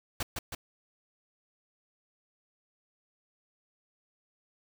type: noise with echo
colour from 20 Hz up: pink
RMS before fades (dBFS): -32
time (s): 0.2-0.23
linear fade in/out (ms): 5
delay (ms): 160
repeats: 2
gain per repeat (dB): -3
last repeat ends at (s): 0.55
effects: none